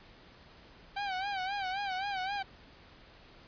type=tone with vibrato; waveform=sawtooth; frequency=776 Hz; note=G5; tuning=18 cents flat; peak=-29 dBFS; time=0.96-2.43 s; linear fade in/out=10 ms; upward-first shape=sine; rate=3.8 Hz; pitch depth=92 cents each way; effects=pink hiss -56 dBFS RMS until 3.47 s + resampled to 11025 Hz